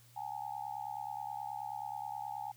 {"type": "tone with amplitude modulation", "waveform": "sine", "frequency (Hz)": 830.6, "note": "G#5", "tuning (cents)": 0, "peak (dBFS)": -34, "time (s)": [0.16, 2.52], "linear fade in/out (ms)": 10, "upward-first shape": "sine", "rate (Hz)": 69.4, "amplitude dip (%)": 100, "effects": ["added 119 Hz sine -61 dBFS peak until 2.56 s", "white hiss -64 dBFS RMS until 2.56 s"]}